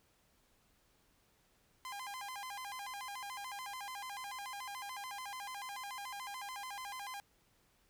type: tone with vibrato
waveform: sawtooth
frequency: 911 Hz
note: A#5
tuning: 40 cents flat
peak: -39 dBFS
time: 1.85-7.2 s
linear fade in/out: 0 ms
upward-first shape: square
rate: 6.9 Hz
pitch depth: 210 cents each way
effects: pink hiss -72 dBFS RMS until 7.89 s